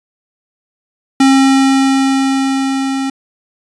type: tone with level ramp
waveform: square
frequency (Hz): 269.2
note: C4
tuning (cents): +49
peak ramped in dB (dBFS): -6 to -16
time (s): 1.2-3.1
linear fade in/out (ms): 5
effects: resampled to 22050 Hz